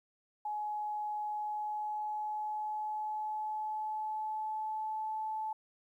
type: tone with pitch glide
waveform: sine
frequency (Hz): 843 to 869.2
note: G#5 to A5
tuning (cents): +26 to -21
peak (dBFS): -34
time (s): 0.45-5.53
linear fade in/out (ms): 5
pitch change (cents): +53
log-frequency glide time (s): 1.26-5.19
effects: 12-bit